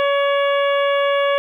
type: harmonic tone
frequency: 563 Hz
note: C#5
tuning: 27 cents sharp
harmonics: 1 / 2 / 3 / 4 / 5 / 6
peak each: -16 / -22 / -26 / -28 / -30 / -32 dBFS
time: 0-1.38 s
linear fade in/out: 0 ms
effects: 9-bit